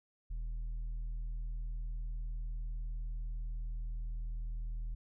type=tone with tanh clipping; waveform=sine; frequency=40.07 Hz; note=E1; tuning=48 cents flat; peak=-37 dBFS; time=0.3-4.95 s; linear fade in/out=10 ms; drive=4 dB; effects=none